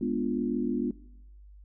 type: chord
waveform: sine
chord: G# diminished seventh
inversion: none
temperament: equal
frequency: 207.7 / 246.9 / 293.7 / 349.2 Hz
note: G#3 / B3 / D4 / F4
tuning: 0 / 0 / 0 / 0 cents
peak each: -33 / -29 / -33 / -33 dBFS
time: 0.01-0.91 s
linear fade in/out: 5 ms
effects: noise-tail reverb RT60 0.8 s tail -20 dB re dry + added 50 Hz sine -48 dBFS peak until 1.64 s